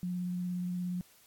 sine tone with vibrato, 179.1 Hz, F3, 44 cents sharp, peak -32 dBFS, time 0.03-1.01 s, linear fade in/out 0 ms, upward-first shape triangle, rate 17 Hz, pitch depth 15 cents each way, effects white hiss -62 dBFS RMS until 1.26 s + AAC 64 kbps

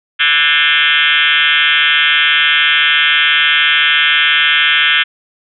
sine tone with frequency modulation, 2403 Hz, D7, 39 cents sharp, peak -8 dBFS, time 0.19-5.04 s, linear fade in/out 20 ms, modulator 154 Hz, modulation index 6.4, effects none

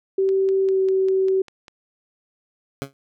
sine tone with pitch glide, 385.4 to 381.2 Hz, G4 to G4, -29 to -48 cents, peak -16 dBFS, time 0.18-1.42 s, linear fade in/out 5 ms, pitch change -19 cents, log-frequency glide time 0.63-0.8 s
click train, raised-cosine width 0.2 ms, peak -25 dBFS, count 8, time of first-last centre 0.29-1.682 s, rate 5.03 Hz
15% pulse tone with exponential decay, 137.8 Hz, C#3, 10 cents flat, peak -16 dBFS, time 2.82-2.93 s, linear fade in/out 0 ms, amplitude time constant 22 ms
effects none

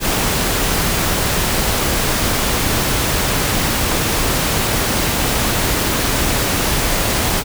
pink noise, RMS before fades -17 dBFS, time 0-7.44 s, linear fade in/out 50 ms, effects none

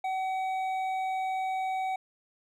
sine tone with hard clipping, 757 Hz, F#5, 39 cents sharp, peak -30 dBFS, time 0.04-1.96 s, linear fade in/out 5 ms, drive 7 dB, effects none

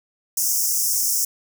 pink high-pass noise, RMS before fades -21 dBFS, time 0.37-1.25 s, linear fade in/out 5 ms, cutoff 5300 Hz, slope 96 dB/octave, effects none

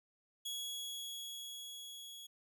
sawtooth tone with level ramp, 3343 Hz, G#7, 11 cents sharp, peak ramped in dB -36 to -46 dBFS, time 0.45-2.27 s, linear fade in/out 10 ms, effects none

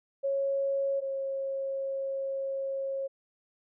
sine tone pair in turn, 550 / 542.7 Hz, C#5 / C#5, -14 / -37 cents, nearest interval unison, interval 23 cents, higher first, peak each -26 / -30 dBFS, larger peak first, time 0.23-1.01 / 1.01-3.08 s, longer second, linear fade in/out 20 ms, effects none

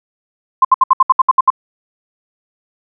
sine tone bursts, 1047 Hz, C6, 1 cent sharp, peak -4 dBFS, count 10, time 0.62-1.503 s, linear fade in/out 5 ms, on 28 ms, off 67 ms, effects none

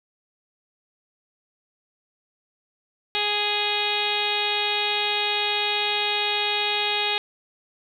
harmonic tone with a mistuned harmonic, 415.3 Hz, G#4, in tune, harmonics 1 / 2 / 3 / 4 / 5 / 6 / 7 / 8 / 9 / 10, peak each -32 / -29 / -38 / -35 / -33 / -28 / -33 / -29 / -29 / -36 dBFS, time 3.15-7.18 s, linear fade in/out 0 ms, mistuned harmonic 10, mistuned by +25 cents, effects 9-bit

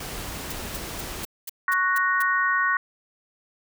pink noise, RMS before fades -34 dBFS, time 0-1.25 s, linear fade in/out 5 ms
blue noise bursts, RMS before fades -33 dBFS, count 8, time 0.5-2.224 s, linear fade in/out 5 ms, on 23 ms, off 220 ms
sine chord, F# major, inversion second, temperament equal, 1108.7 / 1480 / 1864.7 Hz, C#6 / F#6 / A#6, 0 / 0 / 0 cents, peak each -24 dBFS, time 1.68-2.77 s, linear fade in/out 2 ms
effects none

